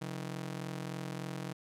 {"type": "ring-modulated tone", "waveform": "sawtooth", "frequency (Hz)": 157.8, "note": "D#3", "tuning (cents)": 25, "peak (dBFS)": -31, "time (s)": [0.01, 1.53], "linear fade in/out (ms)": 10, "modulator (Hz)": 21.7, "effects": ["low-pass 12000 Hz 12 dB/octave"]}